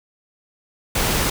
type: noise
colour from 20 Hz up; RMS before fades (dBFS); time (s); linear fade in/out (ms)
pink; -20; 0.95-1.3; 5
effects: none